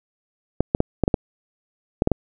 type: clicks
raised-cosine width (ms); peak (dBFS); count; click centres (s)
2; -3; 9; 0.606 / 0.749 / 0.804 / 1.037 / 1.079 / 1.142 / 2.021 / 2.074 / 2.117
effects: none